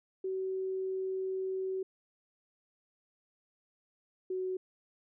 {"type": "tone pair in turn", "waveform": "sine", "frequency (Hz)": [378.6, 372.1], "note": ["F#4", "F#4"], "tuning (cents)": [40, 10], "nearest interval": "unison", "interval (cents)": 30, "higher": "first", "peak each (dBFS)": [-32, -32], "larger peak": "neither", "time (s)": [[0.24, 1.83], [4.3, 4.57]], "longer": "first", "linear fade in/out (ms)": 5, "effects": []}